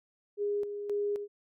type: tone with tremolo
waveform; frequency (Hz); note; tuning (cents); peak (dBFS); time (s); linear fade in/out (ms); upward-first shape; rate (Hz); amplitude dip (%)
sine; 410; G#4; -22; -28; 0.37-1.28; 50; square; 1.9; 55
effects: none